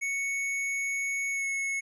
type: tone with pitch glide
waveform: square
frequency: 2217 to 2193 Hz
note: C#7 to C#7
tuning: 0 to -19 cents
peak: -29 dBFS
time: 0.01-1.81 s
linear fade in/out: 20 ms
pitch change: -19 cents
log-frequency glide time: 1.31-1.46 s
effects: low-pass 10000 Hz 12 dB/octave